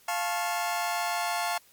sawtooth chord, F augmented, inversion none, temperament just, 698.5 / 873.1 / 1091.3 Hz, F5 / A5 / C#6, 0 / -14 / -27 cents, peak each -26 / -28 / -31 dBFS, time 0.08-1.58 s, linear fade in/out 5 ms, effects white hiss -59 dBFS RMS until 1.72 s + MP3 96 kbps

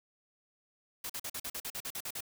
white noise bursts, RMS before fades -39 dBFS, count 12, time 1.04-2.207 s, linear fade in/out 5 ms, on 56 ms, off 45 ms, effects none

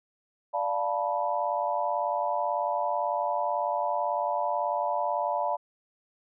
sine chord, B half-diminished seventh, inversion first, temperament equal with one note detuned, 587.3 / 698.5 / 880 / 978.1 Hz, D5 / F5 / A5 / B5, 0 / 0 / 0 / -17 cents, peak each -31 dBFS, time 0.53-5.57 s, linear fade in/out 20 ms, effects none

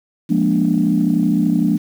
sine chord, Bb dominant seventh, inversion second, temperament equal with one note detuned, 174.61 / 207.7 / 238.4 / 293.7 Hz, F3 / Ab3 / Bb3 / D4, 0 / 0 / +39 / 0 cents, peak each -18 dBFS, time 0.29-1.78 s, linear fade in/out 20 ms, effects tanh soft clip ceiling -4 dBFS + 7-bit

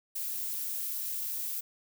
violet noise, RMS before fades -35 dBFS, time 0.15-1.61 s, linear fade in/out 10 ms, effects none

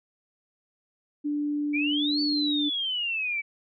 sine tone, 293.7 Hz, D4, in tune, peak -25 dBFS, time 1.24-2.7 s, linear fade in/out 20 ms
sine exponential two-way sweep, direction up then down, 2276 to 4530 to 2276 Hz, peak -26 dBFS, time 1.73-3.42 s, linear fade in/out 20 ms, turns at 2.21 s
effects none

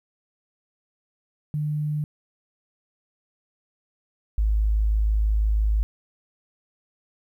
sine tone pair in turn, 150 / 53.03 Hz, D3 / G#1, +37 / +37 cents, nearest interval octave + tritone, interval 1800 cents, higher first, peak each -23 / -18 dBFS, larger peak second, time 1.54-2.04 / 4.38-5.83 s, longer second, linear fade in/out 0 ms, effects 10-bit

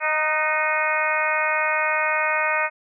harmonic tone with a mistuned harmonic, 309.8 Hz, D#4, 7 cents flat, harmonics 2 / 3 / 4 / 5 / 6 / 7 / 8, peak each -27 / -27 / -27 / -27 / -27 / -27 / -27 dBFS, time 0-2.7 s, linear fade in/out 50 ms, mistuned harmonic 5, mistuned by -38 cents, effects none

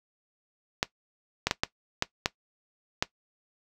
clicks, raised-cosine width 0.2 ms, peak -6 dBFS, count 7, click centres 0.829 / 1.47 / 1.511 / 1.635 / 2.024 / 2.259 / 3.025 s, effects noise-tail reverb RT60 0.1 s tail -18 dB re dry

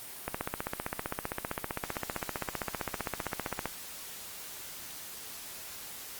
click train, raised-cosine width 0.5 ms, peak -16 dBFS, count 53, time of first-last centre 0.28-3.657 s, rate 15.4 Hz, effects white hiss -44 dBFS RMS until 6.19 s + Opus 32 kbps

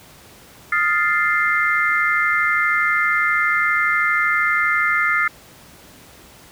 sine chord, F dominant seventh, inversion third, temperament equal, 1244.5 / 1396.9 / 1760 / 2093 Hz, Eb6 / F6 / A6 / C7, 0 / 0 / 0 / 0 cents, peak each -23 / -21 / -22 / -19 dBFS, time 0.72-5.28 s, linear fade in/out 5 ms, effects pink hiss -45 dBFS RMS until 6.51 s + high-pass 60 Hz 12 dB/octave

